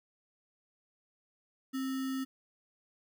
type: tone with sample-and-hold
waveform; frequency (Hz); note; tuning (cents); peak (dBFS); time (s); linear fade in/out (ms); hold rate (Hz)
sine; 265.1; C4; +23; -32; 1.73-2.25; 20; 1575
effects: none